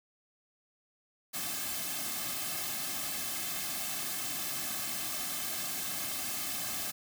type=noise with comb filter; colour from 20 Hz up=white; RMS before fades=-36 dBFS; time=1.33-6.92 s; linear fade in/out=20 ms; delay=2.1 ms; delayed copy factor=-0.95; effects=none